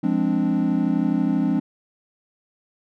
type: chord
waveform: triangle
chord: D half-diminished seventh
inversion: first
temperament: equal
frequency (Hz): 174.61 / 207.7 / 261.6 / 293.7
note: F3 / Ab3 / C4 / D4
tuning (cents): 0 / 0 / 0 / 0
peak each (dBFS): -23 / -22 / -21 / -22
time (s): 0.03-1.6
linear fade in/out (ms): 10
effects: none